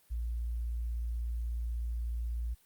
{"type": "tone", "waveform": "sine", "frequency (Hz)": 58.2, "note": "A#1", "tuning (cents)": -2, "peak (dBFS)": -32, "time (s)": [0.1, 2.55], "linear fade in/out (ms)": 20, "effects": ["white hiss -66 dBFS RMS until 2.65 s", "Opus 32 kbps"]}